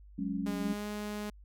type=chord; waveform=sine; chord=F# suspended second; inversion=none; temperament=equal; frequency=185 / 207.7 / 277.2 Hz; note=F#3 / G#3 / C#4; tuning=0 / 0 / 0 cents; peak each=-36 dBFS; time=0.18-0.74 s; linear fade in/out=10 ms
type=tone with pitch glide; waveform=sawtooth; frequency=204.5 to 208.7 Hz; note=G#3 to G#3; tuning=-26 to +9 cents; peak=-32 dBFS; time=0.46-1.3 s; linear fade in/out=5 ms; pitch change=+35 cents; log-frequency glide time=0.65-0.88 s
effects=added 50 Hz sine -51 dBFS peak until 1.44 s